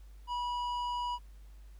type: tone with tanh clipping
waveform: triangle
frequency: 974 Hz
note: B5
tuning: 24 cents flat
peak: -34 dBFS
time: 0.27-1.19 s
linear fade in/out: 50 ms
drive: 14 dB
effects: added 50 Hz sine -49 dBFS peak until 1.79 s + pink hiss -68 dBFS RMS until 1.79 s